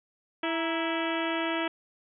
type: harmonic tone with a mistuned harmonic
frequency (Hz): 329.6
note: E4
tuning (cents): 0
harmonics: 1 / 2 / 3 / 4 / 5 / 6 / 7 / 8 / 9 / 10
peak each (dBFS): -31 / -34 / -36 / -37 / -38 / -39 / -39 / -40 / -41 / -41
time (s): 0.43-1.68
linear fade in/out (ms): 5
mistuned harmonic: 3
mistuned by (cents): -70
effects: none